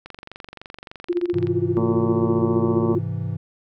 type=click train; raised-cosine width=0.3 ms; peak=-21 dBFS; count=34; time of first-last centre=0.06-1.47 s; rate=23.4 Hz
type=tone with tremolo; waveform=sine; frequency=350 Hz; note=F4; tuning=4 cents sharp; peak=-16 dBFS; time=1.09-2.99 s; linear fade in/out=10 ms; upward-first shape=sine; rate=15 Hz; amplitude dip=90%
type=chord; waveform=triangle; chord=Ab augmented; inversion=none; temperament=equal; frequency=103.83 / 130.81 / 164.81 Hz; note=Ab2 / C3 / E3; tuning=0 / 0 / 0 cents; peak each=-25 / -27 / -27 dBFS; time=1.33-3.37 s; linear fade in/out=10 ms
type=harmonic tone; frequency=113.7 Hz; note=A#2; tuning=43 cents flat; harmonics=2 / 3 / 4 / 5 / 6 / 7 / 8 / 9 / 10; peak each=-23 / -32 / -29 / -33 / -42 / -41 / -35 / -38 / -35 dBFS; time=1.77-2.95 s; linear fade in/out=0 ms
effects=none